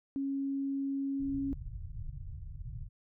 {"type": "tone", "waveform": "sine", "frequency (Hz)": 274.8, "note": "C#4", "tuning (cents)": -15, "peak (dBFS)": -31, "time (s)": [0.16, 1.53], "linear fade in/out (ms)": 0}
{"type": "low-pass noise", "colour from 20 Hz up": "pink", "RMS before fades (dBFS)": -42, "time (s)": [1.19, 2.89], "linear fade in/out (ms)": 20, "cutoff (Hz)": 150, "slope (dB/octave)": 96}
{"effects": []}